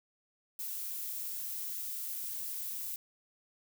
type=noise; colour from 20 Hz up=violet; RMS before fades=-39 dBFS; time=0.59-2.96 s; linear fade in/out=2 ms; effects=none